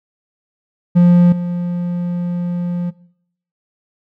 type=tone with level steps; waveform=triangle; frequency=175.4 Hz; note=F3; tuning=8 cents sharp; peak=-4 / -15 dBFS; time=0.95-2.91 s; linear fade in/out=20 ms; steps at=1.32 s; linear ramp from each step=5 ms; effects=noise-tail reverb RT60 0.7 s tail -21 dB re dry